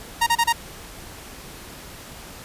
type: tone bursts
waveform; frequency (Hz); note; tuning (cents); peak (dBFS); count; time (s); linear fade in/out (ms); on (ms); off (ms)
sawtooth; 933; A#5; +1; -12; 4; 0.21-0.528; 10; 57; 30
effects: pink hiss -40 dBFS RMS until 2.44 s + resampled to 32000 Hz